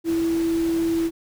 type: tone in noise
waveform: sine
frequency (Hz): 330.9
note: E4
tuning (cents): +7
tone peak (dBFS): -19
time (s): 0.04-1.11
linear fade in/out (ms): 50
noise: pink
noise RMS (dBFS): -37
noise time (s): 0.04-1.11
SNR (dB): +15
effects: none